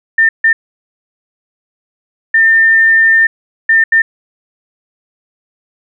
sine tone bursts at uneven times, 1803 Hz, A6, 42 cents sharp, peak -5 dBFS, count 5, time 0.18-0.29 / 0.44-0.53 / 2.34-3.27 / 3.69-3.84 / 3.92-4.02 s, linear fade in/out 5 ms, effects none

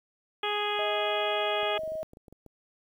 harmonic tone, 415.3 Hz, G#4, in tune, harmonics 1 / 2 / 3 / 4 / 5 / 6 / 7 / 8, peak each -33 / -33 / -35 / -39 / -39 / -37 / -38 / -35 dBFS, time 0.43-1.78 s, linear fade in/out 5 ms
sine tone, 632 Hz, D#5, 27 cents sharp, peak -31 dBFS, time 0.79-2.03 s, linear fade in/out 0 ms
clicks, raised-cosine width 2 ms, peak -36 dBFS, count 12, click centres 1.631 / 1.792 / 1.835 / 1.877 / 1.92 / 1.954 / 2.03 / 2.134 / 2.171 / 2.282 / 2.326 / 2.463 s
effects 10-bit

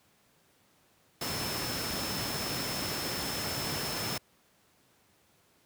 sine tone in noise, 5274 Hz, E8, in tune, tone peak -38 dBFS, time 1.21-4.18 s, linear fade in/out 5 ms, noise pink, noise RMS -34 dBFS, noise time 1.21-4.18 s, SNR -7 dB, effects pink hiss -66 dBFS RMS until 5.65 s + high-pass 100 Hz 12 dB/octave

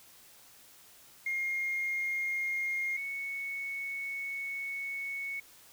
sine tone pair in turn, 2132 / 2214 Hz, C7 / C#7, +32 / -3 cents, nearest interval minor second, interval 65 cents, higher second, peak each -29 / -34 dBFS, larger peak first, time 1.26-2.97 / 2.97-5.4 s, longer second, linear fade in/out 5 ms, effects tanh soft clip ceiling -26 dBFS + white hiss -57 dBFS RMS until 5.72 s

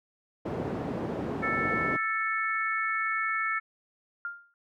white band-pass noise, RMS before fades -33 dBFS, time 0.45-1.97 s, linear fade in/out 10 ms, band 110 to 440 Hz, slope 12 dB/octave
harmonic tone, 441.2 Hz, A4, 5 cents sharp, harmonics 3 / 4 / 5, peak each -30 / -31 / -32 dBFS, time 1.42-3.6 s, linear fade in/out 20 ms
sine tone with exponential decay, 1400 Hz, F6, 4 cents sharp, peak -29 dBFS, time 4.25-4.54 s, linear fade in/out 1 ms, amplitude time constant 61 ms
effects none

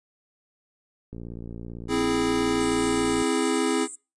click train, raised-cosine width 3 ms, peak -25 dBFS, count 122, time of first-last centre 1.13-3.22 s, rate 57.9 Hz
square chord, C augmented, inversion none, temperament equal with one note detuned, 261.6 / 328.3 / 415.3 Hz, C4 / E4 / G#4, 0 / -7 / 0 cents, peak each -27 dBFS, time 1.88-3.88 s, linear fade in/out 50 ms
pink band-pass noise, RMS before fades -40 dBFS, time 2.6-3.96 s, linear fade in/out 10 ms, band 7600 to 8900 Hz, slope 96 dB/octave
effects noise-tail reverb RT60 0.3 s tail -25 dB re dry + resampled to 24000 Hz

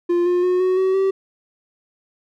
triangle tone with pitch steps, 348.5 / 355.6 / 362.9 / 370.3 / 377.9 / 385.6 Hz, F4 / F4 / F#4 / F#4 / F#4 / G4, -4 / +31 / -34 / +1 / +37 / -28 cents, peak -13 dBFS, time 0.09-1.11 s, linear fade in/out 10 ms, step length 170 ms, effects none

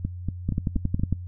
two click trains, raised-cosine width 5 ms, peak -14 / -11 dBFS, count 5 / 8, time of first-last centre 0.05-0.996 / 0.49-1.126 s, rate 4.23 / 11 Hz, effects noise-tail reverb RT60 0.1 s tail -20 dB re dry + added 89 Hz sine -33 dBFS peak until 1.27 s

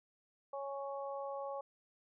harmonic tone, 277.2 Hz, C#4, in tune, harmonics 2 / 3 / 4, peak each -41 / -45 / -47 dBFS, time 0.53-1.61 s, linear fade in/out 5 ms, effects none

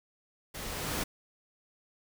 pink noise with level ramp, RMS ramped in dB -41 to -32 dBFS, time 0.54-1.04 s, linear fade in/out 10 ms, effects none

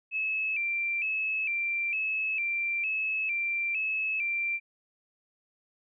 sine tone with vibrato, 2473 Hz, D#7, 11 cents flat, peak -27 dBFS, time 0.11-4.6 s, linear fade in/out 50 ms, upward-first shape square, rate 1.1 Hz, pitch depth 81 cents each way, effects none

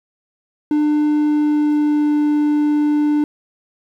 triangle tone with pitch glide, 299.3 to 297.1 Hz, D4 to D4, +33 to +20 cents, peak -11 dBFS, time 0.71-3.24 s, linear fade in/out 2 ms, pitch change -13 cents, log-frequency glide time 1.16-2.12 s, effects 8-bit

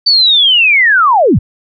sine linear sweep, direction down, 4600 to 61.74 Hz, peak -5 dBFS, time 0.06-1.39 s, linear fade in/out 10 ms, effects none

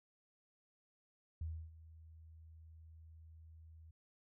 sine tone with ADSR envelope, 80.4 Hz, E2, 43 cents flat, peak -38 dBFS, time 1.41-3.91 s, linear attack 4 ms, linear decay 290 ms, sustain -17 dB, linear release 5 ms, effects none

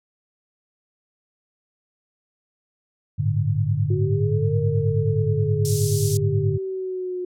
sine chord, G suspended second, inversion none, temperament equal with one note detuned, 100.58 / 110 / 146.83 Hz, G2 / A2 / D3, +45 / 0 / 0 cents, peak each -23 dBFS, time 3.18-6.58 s, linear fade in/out 20 ms
sine exponential two-way sweep, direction up then down, 360 to 466.2 to 360 Hz, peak -25 dBFS, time 3.9-7.25 s, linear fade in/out 5 ms, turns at 4.58 s
pink high-pass noise, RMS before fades -29 dBFS, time 5.65-6.17 s, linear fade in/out 0 ms, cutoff 5200 Hz, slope 24 dB/octave
effects low-pass 12000 Hz 12 dB/octave

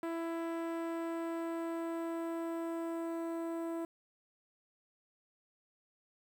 sawtooth tone with low-pass filter sweep, 332.2 Hz, E4, 13 cents sharp, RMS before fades -38 dBFS, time 0.03-3.85 s, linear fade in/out 2 ms, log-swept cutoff 1700 to 940 Hz, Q 0.75, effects 10-bit

